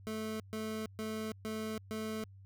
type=tone bursts; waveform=25% pulse; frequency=218.1 Hz; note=A3; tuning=15 cents flat; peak=-33 dBFS; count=5; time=0.07-2.24 s; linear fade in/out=0 ms; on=330 ms; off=130 ms; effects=added 97 Hz sine -52 dBFS peak until 2.45 s